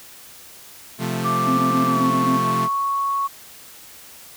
sawtooth chord, F major, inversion second, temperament equal, 130.81 / 174.61 / 220 Hz, C3 / F3 / A3, 0 / 0 / 0 cents, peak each -23 dBFS, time 0.98-2.69 s, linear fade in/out 50 ms
sine tone with pitch glide, 1174.7 to 1108.8 Hz, D6 to C#6, 0 to 0 cents, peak -19 dBFS, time 1.24-3.28 s, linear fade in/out 20 ms, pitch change -100 cents, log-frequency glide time 1.85-2.09 s
sine tone bursts, 259.4 Hz, C4, 15 cents flat, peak -19 dBFS, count 7, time 1.47-2.372 s, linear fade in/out 10 ms, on 110 ms, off 22 ms
effects white hiss -43 dBFS RMS until 4.36 s

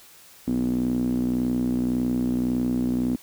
sawtooth tone with band-pass filter, 61.8 Hz, B1, 2 cents sharp, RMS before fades -24 dBFS, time 0.47-3.16 s, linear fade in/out 5 ms, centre 260 Hz, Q 7.4, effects white hiss -50 dBFS RMS until 3.22 s

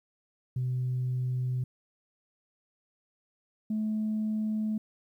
sine tone pair in turn, 126.7 / 215.9 Hz, B2 / A3, +45 / -33 cents, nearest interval major sixth, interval 922 cents, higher second, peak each -26 dBFS, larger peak neither, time 0.56-1.64 / 3.7-4.78 s, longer neither, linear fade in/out 5 ms, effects tanh soft clip ceiling -24 dBFS + 11-bit

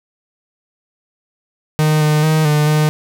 45% pulse tone with pitch steps, 154 / 152 / 156.6 / 149.9 / 152.7 Hz, D#3 / D#3 / D#3 / D3 / D#3, -17 / -40 / +11 / +36 / -32 cents, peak -11 dBFS, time 1.79-2.89 s, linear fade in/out 0 ms, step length 220 ms, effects none

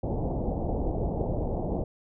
pink low-pass noise, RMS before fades -29 dBFS, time 0.03-1.84 s, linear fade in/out 5 ms, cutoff 790 Hz, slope 48 dB/octave, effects none

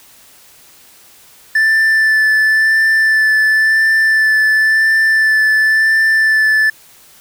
triangle tone with vibrato, 1760 Hz, A6, in tune, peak -7 dBFS, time 1.55-6.7 s, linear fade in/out 5 ms, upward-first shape sine, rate 0.95 Hz, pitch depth 14 cents each way, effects white hiss -44 dBFS RMS until 7.2 s

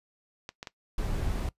clicks, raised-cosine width 0.2 ms, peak -21 dBFS, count 3, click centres 0.491 / 0.629 / 0.672 s
brown noise, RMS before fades -30 dBFS, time 0.98-1.49 s, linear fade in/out 2 ms
effects noise-tail reverb RT60 0.1 s tail -20 dB re dry + resampled to 32000 Hz

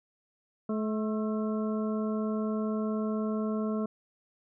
harmonic tone with a mistuned harmonic, 215.8 Hz, A3, 33 cents flat, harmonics 1 / 2 / 3 / 5 / 6, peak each -29 / -35 / -39 / -43 / -45 dBFS, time 0.69-3.86 s, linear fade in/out 5 ms, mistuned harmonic 6, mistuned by +50 cents, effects none

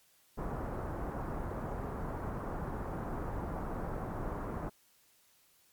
pink low-pass noise, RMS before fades -38 dBFS, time 0.37-4.7 s, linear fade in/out 20 ms, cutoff 1300 Hz, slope 24 dB/octave, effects white hiss -67 dBFS RMS until 5.72 s + MP3 96 kbps

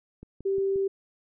click train, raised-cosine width 3 ms, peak -30 dBFS, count 4, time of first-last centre 0.23-0.759 s, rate 5.67 Hz
sine tone, 390.1 Hz, G4, 8 cents flat, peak -23 dBFS, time 0.45-0.88 s, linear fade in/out 10 ms
effects none

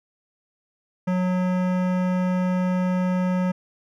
sine tone with hard clipping, 182.7 Hz, F#3, 22 cents flat, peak -22 dBFS, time 1.07-3.52 s, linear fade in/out 10 ms, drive 17 dB, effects none

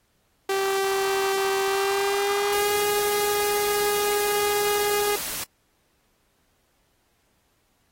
sawtooth tone with pitch glide, 389.4 to 412.3 Hz, G4 to G#4, -12 to -13 cents, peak -18 dBFS, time 0.49-5.16 s, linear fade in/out 5 ms, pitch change +99 cents, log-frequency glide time 1.65-2.73 s
white noise, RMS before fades -31 dBFS, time 2.52-5.44 s, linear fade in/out 5 ms
effects pink hiss -68 dBFS RMS until 7.91 s + AAC 48 kbps

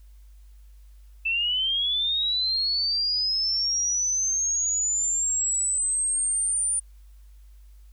sine linear sweep, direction up, 2637 to 9300 Hz, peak -22 dBFS, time 1.25-6.8 s, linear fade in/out 10 ms, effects added 50 Hz sine -46 dBFS peak until 7.92 s + white hiss -67 dBFS RMS until 7.92 s

